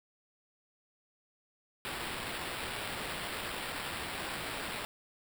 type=noise with sample-and-hold; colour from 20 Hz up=blue; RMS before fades=-39 dBFS; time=1.85-4.85 s; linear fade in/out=0 ms; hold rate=6300 Hz; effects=none